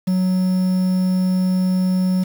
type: tone with quantisation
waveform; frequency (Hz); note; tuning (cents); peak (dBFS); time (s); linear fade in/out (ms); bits
triangle; 185; F#3; 0; -13; 0.07-2.24; 10; 6
effects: none